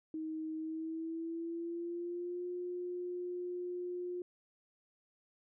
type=tone with pitch glide; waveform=sine; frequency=315.7 to 356.4 Hz; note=D#4 to F4; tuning=+25 to +35 cents; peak=-37 dBFS; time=0.14-4.22 s; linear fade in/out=2 ms; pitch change=+210 cents; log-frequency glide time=0.56-2.46 s; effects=none